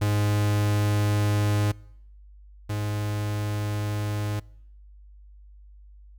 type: tone pair in turn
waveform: 45% pulse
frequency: 103.83 / 104.43 Hz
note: G#2 / G#2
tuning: 0 / +10 cents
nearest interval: unison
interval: 10 cents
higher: second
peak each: -21 / -26 dBFS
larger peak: first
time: 0.01-1.72 / 2.69-4.4 s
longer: neither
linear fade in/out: 10 ms
effects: noise-tail reverb RT60 0.8 s tail -26 dB re dry + added 50 Hz sine -46 dBFS peak until 6.18 s